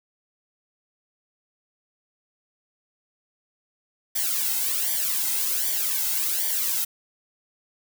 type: noise with flanger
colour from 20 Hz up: blue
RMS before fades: -25 dBFS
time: 4.15-6.85 s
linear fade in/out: 10 ms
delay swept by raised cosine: 0.75 to 1.75 ms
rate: 1.3 Hz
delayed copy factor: -0.8
effects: none